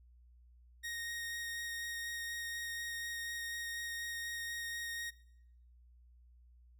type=tone with vibrato; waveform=sawtooth; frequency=1864.7 Hz; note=A#6; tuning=in tune; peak=-36 dBFS; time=0.83-5.11 s; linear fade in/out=20 ms; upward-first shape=sine; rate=4.1 Hz; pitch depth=8 cents each way; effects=noise-tail reverb RT60 0.8 s tail -21 dB re dry + added 60 Hz sine -59 dBFS peak until 6.79 s